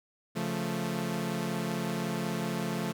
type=chord; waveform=sawtooth; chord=Db augmented; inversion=none; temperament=equal; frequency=138.59 / 174.61 / 220 Hz; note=Db3 / F3 / A3; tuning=0 / 0 / 0 cents; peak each=-34 / -30 / -30 dBFS; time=0.35-2.93 s; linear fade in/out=20 ms; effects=none